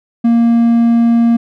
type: tone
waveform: triangle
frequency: 233.1 Hz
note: A#3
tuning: in tune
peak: -5 dBFS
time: 0.24-1.37 s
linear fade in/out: 10 ms
effects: none